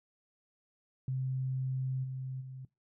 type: tone with level steps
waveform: sine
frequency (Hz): 130.81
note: C3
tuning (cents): 0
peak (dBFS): -31 / -36 / -42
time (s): 1.08-2.65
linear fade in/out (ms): 2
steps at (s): 2.03 / 2.4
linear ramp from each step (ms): 20
effects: noise-tail reverb RT60 0.2 s tail -20 dB re dry